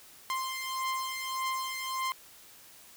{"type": "beating tone pair", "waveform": "sawtooth", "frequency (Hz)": [1046.5, 1048.2], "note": ["C6", "C6"], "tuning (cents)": [0, 3], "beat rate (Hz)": 1.7, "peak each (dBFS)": [-33, -30], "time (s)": [0.3, 2.12], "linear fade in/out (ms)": 0, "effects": ["white hiss -54 dBFS RMS until 2.96 s"]}